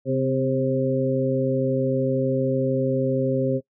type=harmonic tone with a mistuned harmonic; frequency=133 Hz; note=C3; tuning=29 cents sharp; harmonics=1 / 2 / 3 / 4; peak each=-25 / -25 / -27 / -24 dBFS; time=0.05-3.61 s; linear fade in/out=50 ms; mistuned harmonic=2; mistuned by=-42 cents; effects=noise-tail reverb RT60 0.1 s tail -21 dB re dry